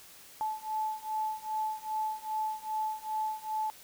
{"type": "beating tone pair", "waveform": "sine", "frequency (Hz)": [866, 868.5], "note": ["A5", "A5"], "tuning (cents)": [-28, -23], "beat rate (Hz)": 2.5, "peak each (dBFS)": [-35, -34], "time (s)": [0.41, 3.7], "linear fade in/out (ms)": 0, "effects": ["white hiss -53 dBFS RMS until 3.83 s"]}